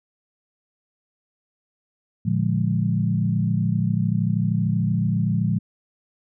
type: chord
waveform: sine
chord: Bb dominant seventh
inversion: none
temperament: equal with one note detuned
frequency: 114.27 / 146.83 / 174.61 / 207.7 Hz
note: Bb2 / D3 / F3 / Ab3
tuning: -34 / 0 / 0 / 0 cents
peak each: -23 / -26 / -23 / -26 dBFS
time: 2.25-5.59 s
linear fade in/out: 10 ms
effects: none